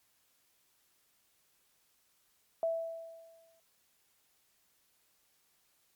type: tone with exponential decay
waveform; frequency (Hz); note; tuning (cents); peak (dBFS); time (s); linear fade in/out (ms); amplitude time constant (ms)
sine; 659.3; E5; 0; -27; 2.63-3.6; 1; 210
effects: white hiss -72 dBFS RMS until 5.95 s + MP3 96 kbps